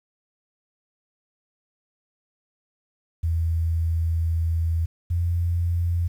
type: tone pair in turn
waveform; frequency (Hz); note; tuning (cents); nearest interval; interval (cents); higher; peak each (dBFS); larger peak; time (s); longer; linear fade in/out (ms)
sine; 82.41 / 85.98; E2 / F2; 0 / -27; minor second; 73; second; -20; neither; 3.23-4.86 / 5.1-6.08; first; 10
effects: 9-bit